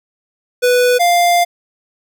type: tone pair in turn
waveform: square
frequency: 493.9 / 698.5 Hz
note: B4 / F5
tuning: 0 / 0 cents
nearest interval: tritone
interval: 600 cents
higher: second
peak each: -10 dBFS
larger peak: neither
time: 0.62-0.99 / 0.99-1.45 s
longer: second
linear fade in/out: 20 ms
effects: none